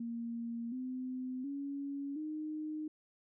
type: tone with pitch steps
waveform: sine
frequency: 233.1 / 255.7 / 280.4 / 307.6 Hz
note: A#3 / C4 / C#4 / D#4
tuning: 0 / -40 / +20 / -20 cents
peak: -37 dBFS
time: 0-2.88 s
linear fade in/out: 5 ms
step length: 720 ms
effects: none